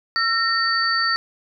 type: tone cluster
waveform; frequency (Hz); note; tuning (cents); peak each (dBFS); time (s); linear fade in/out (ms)
sine; 1347 / 1844 / 4555; E6 / A#6 / C#8; +37 / -19 / +46; -22; 0.16-1.16; 0
effects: none